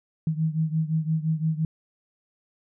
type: beating tone pair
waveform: sine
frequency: 157 / 162.8 Hz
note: D#3 / E3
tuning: +16 / -21 cents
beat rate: 5.8 Hz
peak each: -24 / -27 dBFS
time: 0.27-1.65 s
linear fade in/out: 2 ms
effects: none